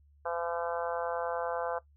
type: harmonic tone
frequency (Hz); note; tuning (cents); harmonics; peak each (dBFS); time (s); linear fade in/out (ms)
170; F3; -46; 3 / 4 / 5 / 6 / 7 / 8 / 9; -35 / -37 / -39 / -41 / -42 / -43 / -44; 0.25-1.79; 10
effects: noise-tail reverb RT60 0.1 s tail -17 dB re dry + added 72 Hz sine -59 dBFS peak until 1.96 s